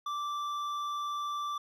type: tone with hard clipping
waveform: triangle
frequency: 1171 Hz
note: D6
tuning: 5 cents flat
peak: -34 dBFS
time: 0.06-1.58 s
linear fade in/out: 5 ms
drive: 11 dB
effects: none